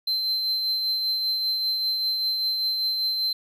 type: tone with tremolo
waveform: triangle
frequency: 4100 Hz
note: C8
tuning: 36 cents flat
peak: -20 dBFS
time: 0.07-3.33 s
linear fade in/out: 5 ms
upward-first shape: triangle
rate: 5.1 Hz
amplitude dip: 35%
effects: none

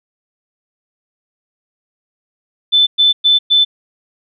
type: tone bursts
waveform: sine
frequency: 3520 Hz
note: A7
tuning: in tune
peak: -7 dBFS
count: 4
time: 2.72-3.65 s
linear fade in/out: 20 ms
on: 150 ms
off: 110 ms
effects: none

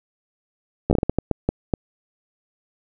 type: slowing click train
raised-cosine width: 2 ms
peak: -5 dBFS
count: 11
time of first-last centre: 0.9-1.738 s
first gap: 12 ms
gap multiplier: 1.4
effects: none

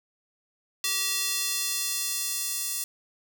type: tone with high-pass filter sweep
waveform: square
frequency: 385 Hz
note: G4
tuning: 31 cents flat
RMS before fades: -29 dBFS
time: 0.84-2.84 s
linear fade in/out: 2 ms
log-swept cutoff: 3600 to 7200 Hz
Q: 0.78
effects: none

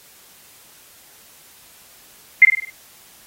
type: tone with echo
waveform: sine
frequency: 2093 Hz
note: C7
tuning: in tune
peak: -3 dBFS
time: 2.42-2.45 s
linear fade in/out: 2 ms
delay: 50 ms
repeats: 5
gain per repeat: -6 dB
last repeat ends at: 2.7 s
effects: white hiss -48 dBFS RMS until 3.26 s + AAC 48 kbps

